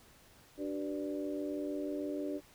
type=harmonic tone with a mistuned harmonic; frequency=98 Hz; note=G2; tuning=in tune; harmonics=3 / 4 / 5 / 6; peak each=-37 / -41 / -46 / -42 dBFS; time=0.57-2.41 s; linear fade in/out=50 ms; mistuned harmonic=4; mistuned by=-53 cents; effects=pink hiss -61 dBFS RMS until 2.54 s